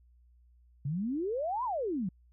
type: exponential two-way sweep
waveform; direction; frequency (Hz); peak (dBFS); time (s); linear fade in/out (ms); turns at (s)
sine; up then down; 131.8 to 1046.5 to 170; -30; 0.85-2.09; 5; 1.64
effects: added 60 Hz sine -59 dBFS peak until 2.32 s